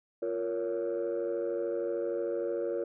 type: chord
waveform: sine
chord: Bb minor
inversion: second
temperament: just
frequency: 349.6 / 466.2 / 559.4 Hz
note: F4 / Bb4 / Db5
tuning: +2 / 0 / +16 cents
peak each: -33 / -32 / -33 dBFS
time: 0.22-2.84 s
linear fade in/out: 5 ms
effects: tanh soft clip ceiling -25 dBFS